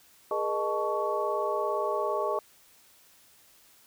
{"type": "tone cluster", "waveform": "sine", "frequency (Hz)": [414.6, 472.1, 615, 872, 1118], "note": ["G#4", "A#4", "D#5", "A5", "C#6"], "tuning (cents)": [-3, 22, -20, -16, 14], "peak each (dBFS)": [-32, -35, -31, -35, -32], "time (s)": [0.31, 2.39], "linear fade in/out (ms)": 2, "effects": ["white hiss -59 dBFS RMS until 3.86 s"]}